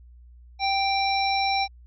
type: harmonic tone with a mistuned harmonic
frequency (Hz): 784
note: G5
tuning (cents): 0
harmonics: 1 / 3 / 5 / 7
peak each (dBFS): -23 / -28 / -30 / -31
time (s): 0.59-1.68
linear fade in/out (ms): 50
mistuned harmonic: 5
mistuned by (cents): +17
effects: added 60 Hz sine -46 dBFS peak until 1.86 s